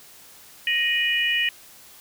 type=tone cluster; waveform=sine; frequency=1874 / 2469 / 2930 Hz; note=A#6 / D#7 / F#7; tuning=+9 / -14 / -18 cents; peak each=-24 dBFS; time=0.67-1.49 s; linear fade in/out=2 ms; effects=white hiss -48 dBFS RMS until 2 s